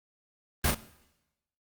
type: noise with echo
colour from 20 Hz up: pink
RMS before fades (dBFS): -25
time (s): 0.64-0.71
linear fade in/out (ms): 5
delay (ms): 37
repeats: 1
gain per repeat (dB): -5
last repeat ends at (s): 0.747
effects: noise-tail reverb RT60 0.9 s tail -18 dB re dry + Opus 32 kbps